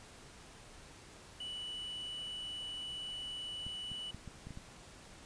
triangle tone, 2960 Hz, F#7, in tune, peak -39 dBFS, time 1.4-4.11 s, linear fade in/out 5 ms
clicks, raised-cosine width 5 ms, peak -34 dBFS, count 7, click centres 3.666 / 3.917 / 4.146 / 4.277 / 4.47 / 4.507 / 4.574 s
effects pink hiss -55 dBFS RMS until 5.25 s + resampled to 22050 Hz

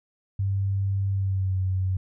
sine tone with pitch glide, 98 to 93.79 Hz, G2 to F#2, 0 to +24 cents, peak -22 dBFS, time 0.39-1.97 s, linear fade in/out 5 ms, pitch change -76 cents, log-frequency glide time 1.11-1.58 s, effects none

